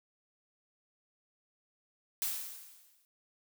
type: noise with exponential decay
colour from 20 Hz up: blue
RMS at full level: -32 dBFS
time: 2.22-3.05 s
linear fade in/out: 0 ms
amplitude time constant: 180 ms
effects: none